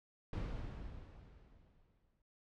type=noise with exponential decay; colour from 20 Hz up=brown; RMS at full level=-38 dBFS; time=0.33-2.22 s; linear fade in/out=2 ms; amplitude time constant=410 ms; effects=low-pass 4000 Hz 12 dB/octave